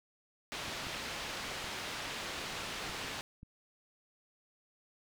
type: low-pass noise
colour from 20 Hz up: white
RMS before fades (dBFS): -41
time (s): 0.52-3.21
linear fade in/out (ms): 0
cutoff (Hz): 3700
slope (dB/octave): 12
type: clicks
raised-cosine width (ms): 5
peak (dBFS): -37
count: 6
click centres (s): 0.683 / 0.869 / 1.643 / 2.896 / 3.048 / 3.431
effects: none